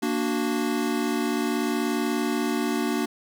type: chord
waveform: square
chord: Bb augmented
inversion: none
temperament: equal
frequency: 233.1 / 293.7 / 370 Hz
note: Bb3 / D4 / F#4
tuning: 0 / 0 / 0 cents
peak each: -28 / -28 / -30 dBFS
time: 0.02-3.06 s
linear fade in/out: 10 ms
effects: none